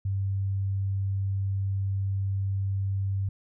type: tone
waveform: sine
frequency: 97.6 Hz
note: G2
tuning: 7 cents flat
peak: -25 dBFS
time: 0.05-3.29 s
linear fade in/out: 5 ms
effects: none